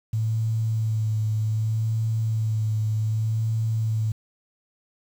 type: tone with vibrato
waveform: sine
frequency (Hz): 110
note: A2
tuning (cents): 0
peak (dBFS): -21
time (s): 0.13-4.12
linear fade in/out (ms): 5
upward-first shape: sine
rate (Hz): 0.65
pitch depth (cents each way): 26
effects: 8-bit